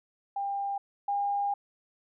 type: tone pair in turn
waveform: sine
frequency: 798 / 807.3 Hz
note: G5 / G#5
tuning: +31 / -49 cents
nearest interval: unison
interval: 20 cents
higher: second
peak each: -29 / -26 dBFS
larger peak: second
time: 0.36-0.78 / 1.08-1.54 s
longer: second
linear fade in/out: 5 ms
effects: none